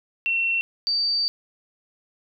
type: tone pair in turn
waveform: sine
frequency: 2714 / 4625 Hz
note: E7 / D8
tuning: +50 / -27 cents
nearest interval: major sixth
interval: 923 cents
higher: second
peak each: -20 dBFS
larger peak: neither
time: 0.26-0.61 / 0.87-1.28 s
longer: second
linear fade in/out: 0 ms
effects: none